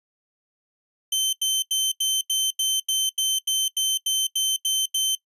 sawtooth tone bursts, 3092 Hz, G7, 24 cents flat, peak -17 dBFS, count 14, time 1.12-5.152 s, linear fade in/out 5 ms, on 210 ms, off 84 ms, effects noise-tail reverb RT60 0.1 s tail -19 dB re dry + resampled to 32000 Hz

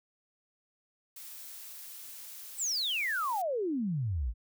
blue noise, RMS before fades -46 dBFS, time 1.16-3.42 s, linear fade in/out 5 ms
sine exponential sweep, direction down, 8372 to 50.5 Hz, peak -29 dBFS, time 2.57-4.34 s, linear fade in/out 50 ms
effects none

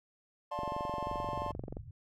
triangle chord, D minor seventh, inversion none, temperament just, 587.3 / 704.8 / 881 / 1057.2 Hz, D5 / F5 / A5 / C6, 0 / +16 / +2 / +18 cents, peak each -39 / -42 / -38 / -37 dBFS, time 0.51-1.52 s, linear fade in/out 10 ms
click train, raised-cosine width 2 ms, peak -27 dBFS, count 28, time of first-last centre 0.59-1.769 s, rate 22.9 Hz
white low-pass noise, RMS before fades -47 dBFS, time 1.06-1.91 s, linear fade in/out 2 ms, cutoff 140 Hz, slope 96 dB/octave
effects none

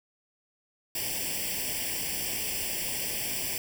white noise with comb filter, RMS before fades -32 dBFS, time 0.95-3.58 s, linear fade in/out 2 ms, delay 0.38 ms, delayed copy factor +0.95, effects none

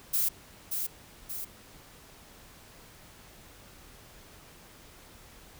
violet noise with echo, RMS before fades -27 dBFS, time 0.13-0.29 s, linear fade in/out 10 ms, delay 580 ms, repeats 2, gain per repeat -5 dB, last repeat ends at 1.45 s, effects pink hiss -53 dBFS RMS until 5.59 s

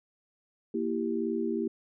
sine chord, E diminished, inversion second, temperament equal, 233.1 / 329.6 / 392 Hz, Bb3 / E4 / G4, 0 / 0 / 0 cents, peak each -32 dBFS, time 0.74-1.68 s, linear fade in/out 5 ms, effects none

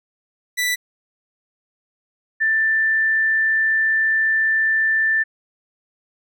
sawtooth / sine tone pair in turn, 1975.5 / 1772.7 Hz, B6 / A6, 0 / +12 cents, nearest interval major second, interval 188 cents, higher first, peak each -15 dBFS, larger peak neither, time 0.57-0.76 / 2.4-5.24 s, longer second, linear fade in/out 20 ms, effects none

